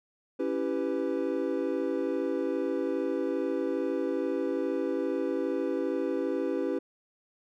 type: chord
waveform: triangle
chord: C# half-diminished seventh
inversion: none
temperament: equal with one note detuned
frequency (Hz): 277.2 / 329.6 / 392 / 498.5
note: C#4 / E4 / G4 / B4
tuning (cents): 0 / 0 / 0 / +16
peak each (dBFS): -31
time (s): 0.39-6.79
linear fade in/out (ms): 10
effects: none